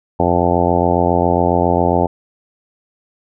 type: harmonic tone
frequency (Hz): 87.31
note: F2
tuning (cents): 0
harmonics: 1 / 2 / 3 / 4 / 5 / 6 / 7 / 8 / 9 / 10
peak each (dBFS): -21 / -21 / -21 / -21 / -21 / -21 / -21 / -21 / -21 / -21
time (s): 0.19-2.07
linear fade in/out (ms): 10
effects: none